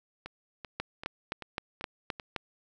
two click trains, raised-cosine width 0.3 ms, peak -24 / -16 dBFS, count 6 / 7, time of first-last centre 0.26-2.198 / 0.8-2.362 s, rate 2.58 / 3.84 Hz, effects none

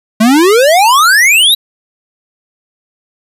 square exponential sweep, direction up, 210 to 3973 Hz, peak -5 dBFS, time 0.2-1.55 s, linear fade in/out 10 ms, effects resampled to 32000 Hz

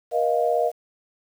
sine chord, Bb suspended fourth, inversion none, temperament equal with one note detuned, 476.8 / 622.3 / 698.5 Hz, Bb4 / Eb5 / F5, +39 / 0 / 0 cents, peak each -23 dBFS, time 0.11-0.72 s, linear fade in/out 50 ms, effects 8-bit

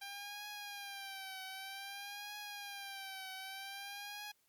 10% pulse tone with vibrato, 794 Hz, G5, 22 cents sharp, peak -36 dBFS, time 0.01-4.32 s, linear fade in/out 10 ms, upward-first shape triangle, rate 0.53 Hz, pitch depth 83 cents each way, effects white hiss -75 dBFS RMS until 4.48 s + MP3 96 kbps

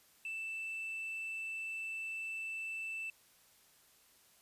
triangle tone with tanh clipping, 2651 Hz, E7, 9 cents sharp, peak -39 dBFS, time 0.25-3.1 s, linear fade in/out 2 ms, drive 6 dB, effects white hiss -66 dBFS RMS until 4.41 s + resampled to 32000 Hz

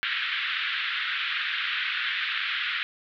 pink band-pass noise, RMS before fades -29 dBFS, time 0.03-2.83 s, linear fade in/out 0 ms, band 1400 to 3700 Hz, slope 48 dB/octave, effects none

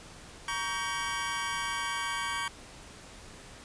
25% pulse chord, G diminished, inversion first, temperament just, 940.8 / 1128.9 / 1568 Hz, Bb5 / Db6 / G6, +16 / +31 / 0 cents, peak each -33 / -31 / -32 dBFS, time 0.48-2.48 s, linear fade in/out 2 ms, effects pink hiss -49 dBFS RMS until 3.64 s + resampled to 22050 Hz

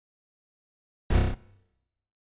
brown noise with echo, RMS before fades -22 dBFS, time 1.1-1.19 s, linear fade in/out 5 ms, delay 31 ms, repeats 5, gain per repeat -2 dB, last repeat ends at 1.345 s, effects noise-tail reverb RT60 0.9 s tail -20 dB re dry + resampled to 8000 Hz

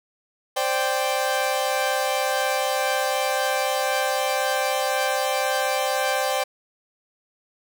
sawtooth chord, C suspended second, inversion none, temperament equal, 523.3 / 587.3 / 784 Hz, C5 / D5 / G5, 0 / 0 / 0 cents, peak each -22 / -23 / -21 dBFS, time 0.56-6.44 s, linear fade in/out 10 ms, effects none

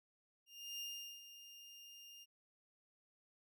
30% pulse tone with ADSR envelope, 2812 Hz, F7, 11 cents sharp, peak -40 dBFS, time 0.46-2.26 s, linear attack 340 ms, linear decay 410 ms, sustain -12 dB, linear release 36 ms, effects none

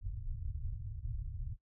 pink low-pass noise, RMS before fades -40 dBFS, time 0.01-1.57 s, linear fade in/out 50 ms, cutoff 120 Hz, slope 48 dB/octave, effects noise-tail reverb RT60 0.1 s tail -18 dB re dry

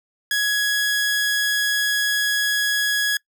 sawtooth tone, 1671 Hz, G#6, 10 cents sharp, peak -15 dBFS, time 0.31-3.17 s, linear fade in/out 2 ms, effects noise-tail reverb RT60 0.1 s tail -24 dB re dry

